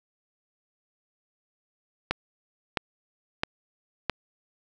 click train, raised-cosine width 0.3 ms, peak -8 dBFS, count 4, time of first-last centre 2.11-4.097 s, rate 1.51 Hz, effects none

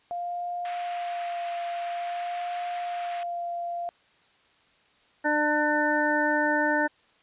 sine tone with vibrato, 698.5 Hz, F5, in tune, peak -29 dBFS, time 0.11-3.89 s, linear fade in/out 0 ms, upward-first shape sine, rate 0.5 Hz, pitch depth 16 cents each way
white band-pass noise, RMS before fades -44 dBFS, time 0.65-3.23 s, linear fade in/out 0 ms, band 1100 to 2900 Hz, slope 24 dB/octave
harmonic tone, 299.1 Hz, D4, 32 cents sharp, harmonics 1 / 2 / 3 / 5 / 6, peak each -28 / -28 / -28 / -28 / -28 dBFS, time 5.24-6.88 s, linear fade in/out 20 ms
effects white hiss -62 dBFS RMS until 7.22 s + resampled to 8000 Hz

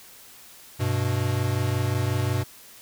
square tone pair together, 98.3 / 123.85 Hz, G2 / B2, +5 / +5 cents, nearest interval major third, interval 400 cents, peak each -26 dBFS, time 0.79-2.44 s, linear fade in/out 20 ms, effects white hiss -48 dBFS RMS until 2.81 s

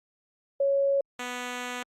sine / 5% pulse tone pair in turn, 554.4 / 247 Hz, C#5 / B3, 0 / 0 cents, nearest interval octave + major second, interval 1400 cents, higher first, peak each -21 dBFS, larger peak neither, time 0.6-1.01 / 1.19-1.83 s, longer second, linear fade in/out 5 ms, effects low-pass 9000 Hz 12 dB/octave + Opus 48 kbps

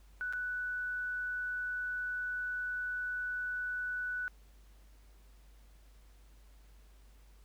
sine tone with dropouts, 1485 Hz, F#6, 6 cents sharp, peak -34 dBFS, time 0.21-4.28 s, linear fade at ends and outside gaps 0 ms, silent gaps 0.326-0.334 s, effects added 50 Hz sine -56 dBFS peak until 7.44 s + pink hiss -68 dBFS RMS until 7.44 s

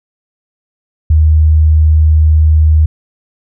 sine tone, 77.78 Hz, D#2, in tune, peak -4 dBFS, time 1.1-2.86 s, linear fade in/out 5 ms, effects none

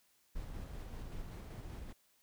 brown noise with tremolo, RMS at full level -44 dBFS, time 0.35-1.93 s, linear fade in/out 10 ms, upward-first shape square, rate 5.2 Hz, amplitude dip 25%, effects white hiss -72 dBFS RMS until 2.22 s

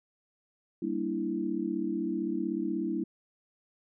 sine chord, E half-diminished seventh, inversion first, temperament equal, 196 / 233.1 / 293.7 / 329.6 Hz, G3 / Bb3 / D4 / E4, 0 / 0 / 0 / 0 cents, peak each -36 / -36 / -35 / -32 dBFS, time 0.82-3.04 s, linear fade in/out 5 ms, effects none

